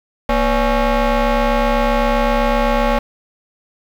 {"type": "ring-modulated tone", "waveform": "20% pulse", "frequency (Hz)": 268.1, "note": "C4", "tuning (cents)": 42, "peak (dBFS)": -5, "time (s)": [0.29, 2.99], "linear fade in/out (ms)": 5, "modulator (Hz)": 302, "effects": ["low-pass 3000 Hz 12 dB/octave", "7-bit"]}